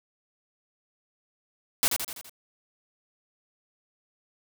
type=noise with echo; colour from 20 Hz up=white; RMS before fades=-22 dBFS; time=1.83-1.88 s; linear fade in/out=0 ms; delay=83 ms; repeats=5; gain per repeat=-5 dB; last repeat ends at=2.295 s; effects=none